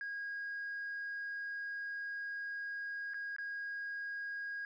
sine tone with dropouts, 1637 Hz, G#6, 25 cents flat, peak -37 dBFS, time 0.01-4.65 s, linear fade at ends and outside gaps 1 ms, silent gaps 3.136-3.143 / 3.364-3.384 s, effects tanh soft clip ceiling -36 dBFS

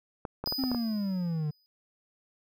clicks, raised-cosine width 1 ms, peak -20 dBFS, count 7, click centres 0.252 / 0.44 / 0.474 / 0.524 / 0.638 / 0.716 / 0.747 s
square tone with exponential decay, 4978 Hz, D#8, in tune, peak -29 dBFS, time 0.46-1.66 s, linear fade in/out 0 ms, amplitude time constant 260 ms
triangle exponential sweep, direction down, 269.9 to 146.83 Hz, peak -26 dBFS, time 0.58-1.51 s, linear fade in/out 10 ms
effects none

